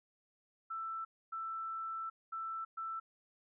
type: tone bursts at uneven times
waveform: sine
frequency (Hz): 1328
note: E6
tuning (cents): +12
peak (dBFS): -38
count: 4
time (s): 0.7-1.05 / 1.32-2.1 / 2.32-2.65 / 2.77-3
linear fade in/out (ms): 10
effects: none